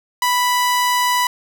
sawtooth tone, 987.8 Hz, B5, in tune, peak -11 dBFS, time 0.22-1.27 s, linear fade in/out 2 ms, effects none

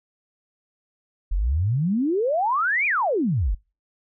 sine exponential two-way sweep, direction up then down, 39.93 to 2489 to 39.93 Hz, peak -19 dBFS, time 1.31-3.55 s, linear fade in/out 10 ms, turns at 2.86 s, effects noise-tail reverb RT60 0.3 s tail -25 dB re dry

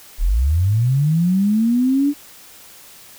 sine linear sweep, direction up, 32.5 to 293.7 Hz, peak -13 dBFS, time 0.18-2.14 s, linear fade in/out 50 ms, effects white hiss -43 dBFS RMS until 3.18 s

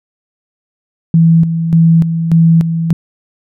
sine tone with tremolo, 164.81 Hz, E3, in tune, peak -4 dBFS, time 1.14-2.93 s, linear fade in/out 2 ms, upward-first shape square, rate 1.7 Hz, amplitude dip 60%, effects none

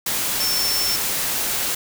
sine tone in noise, 5390 Hz, E8, 38 cents sharp, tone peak -21 dBFS, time 0.4-0.96 s, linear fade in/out 5 ms, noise white, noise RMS -23 dBFS, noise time 0.06-1.75 s, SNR -1 dB, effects none

